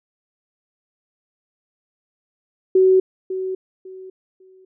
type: tone with echo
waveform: sine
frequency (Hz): 375.9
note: F#4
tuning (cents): +27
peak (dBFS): -10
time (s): 2.75-3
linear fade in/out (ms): 5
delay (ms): 550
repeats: 3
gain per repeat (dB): -12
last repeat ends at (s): 4.65
effects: none